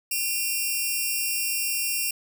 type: tone pair together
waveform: 5% pulse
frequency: 2425 / 2741 Hz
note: D#7 / F7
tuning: -45 / -33 cents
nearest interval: major second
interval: 212 cents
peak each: -22 / -16 dBFS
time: 0.11-2.11 s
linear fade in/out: 5 ms
effects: none